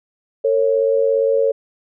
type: tone pair together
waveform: sine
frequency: 452.6 / 550 Hz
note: A4 / C#5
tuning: +49 / -14 cents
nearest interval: minor third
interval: 337 cents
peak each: -16 dBFS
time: 0.44-1.52 s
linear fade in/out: 10 ms
effects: none